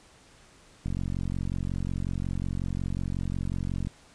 click train, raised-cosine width 5 ms, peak -19 dBFS, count 138, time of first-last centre 0.86-3.871 s, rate 45.5 Hz, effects pink hiss -56 dBFS RMS until 4.14 s + resampled to 22050 Hz

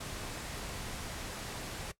pink noise, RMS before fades -41 dBFS, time 0-1.92 s, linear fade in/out 10 ms, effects noise-tail reverb RT60 0.1 s tail -17 dB re dry + low-pass 11000 Hz 12 dB/octave

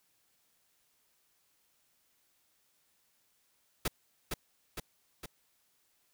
pink noise with echo, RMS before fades -31 dBFS, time 3.85-3.88 s, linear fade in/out 5 ms, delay 460 ms, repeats 3, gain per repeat -4 dB, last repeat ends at 5.26 s, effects white hiss -73 dBFS RMS until 6.13 s

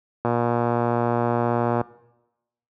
click train, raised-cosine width 1 ms, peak -8 dBFS, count 187, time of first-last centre 0.25-1.813 s, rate 119 Hz, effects noise-tail reverb RT60 0.9 s tail -20 dB re dry + high-pass 80 Hz 12 dB/octave

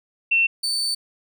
sine / 35% pulse tone pair in turn, 2700 / 4532 Hz, E7 / C#8, +41 / +37 cents, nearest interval major sixth, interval 896 cents, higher second, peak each -15 / -20 dBFS, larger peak first, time 0.31-0.47 / 0.63-0.95 s, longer second, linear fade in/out 10 ms, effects none

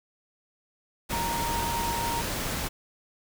sine tone in noise, 932.3 Hz, A#5, in tune, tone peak -29 dBFS, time 1.12-2.22 s, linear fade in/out 20 ms, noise pink, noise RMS -31 dBFS, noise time 1.09-2.69 s, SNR -1 dB, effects none

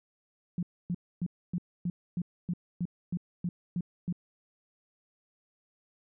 sine tone bursts, 175.5 Hz, F3, 9 cents sharp, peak -28 dBFS, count 12, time 0.58-4.126 s, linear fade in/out 2 ms, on 48 ms, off 270 ms, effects none

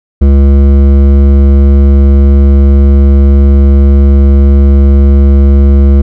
triangle tone with hard clipping, 69.3 Hz, C#2, in tune, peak -3 dBFS, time 0.21-6.02 s, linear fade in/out 10 ms, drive 16 dB, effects none

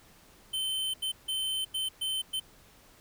square tone bursts at uneven times, 3079 Hz, G7, 32 cents flat, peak -30 dBFS, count 6, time 0.53-0.94 / 1.02-1.12 / 1.28-1.65 / 1.74-1.89 / 2.01-2.22 / 2.33-2.4 s, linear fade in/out 10 ms, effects pink hiss -58 dBFS RMS until 3 s

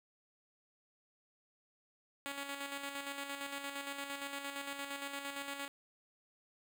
5% pulse tone with tremolo, 280 Hz, C#4, 18 cents sharp, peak -28 dBFS, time 2.26-5.68 s, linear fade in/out 0 ms, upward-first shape square, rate 8.7 Hz, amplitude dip 45%, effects none

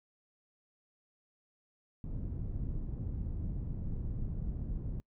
pink low-pass noise, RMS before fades -37 dBFS, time 2.04-5 s, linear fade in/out 0 ms, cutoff 160 Hz, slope 12 dB/octave, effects noise-tail reverb RT60 0.1 s tail -26 dB re dry

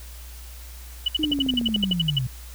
sine tone bursts, 2960 Hz, F#7, in tune, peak -18 dBFS, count 14, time 1.06-2.188 s, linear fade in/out 5 ms, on 23 ms, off 62 ms
sine linear sweep, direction down, 313.1 to 120 Hz, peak -23 dBFS, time 1.19-2.27 s, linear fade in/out 5 ms
click train, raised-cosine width 2 ms, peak -21 dBFS, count 10, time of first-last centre 1.24-1.912 s, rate 13.4 Hz
effects added 60 Hz sine -38 dBFS peak until 2.54 s + white hiss -46 dBFS RMS until 2.54 s

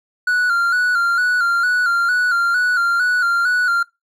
triangle tone with vibrato, 1431 Hz, F6, 42 cents sharp, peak -12 dBFS, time 0.27-3.83 s, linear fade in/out 5 ms, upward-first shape square, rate 2.2 Hz, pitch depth 52 cents each way, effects noise-tail reverb RT60 0.2 s tail -22 dB re dry

